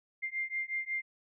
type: beating tone pair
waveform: sine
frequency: 2100 / 2105.5 Hz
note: C7 / C7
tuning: +6 / +10 cents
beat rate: 5.5 Hz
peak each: -36 / -36 dBFS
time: 0.22-1.02 s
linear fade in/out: 20 ms
effects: none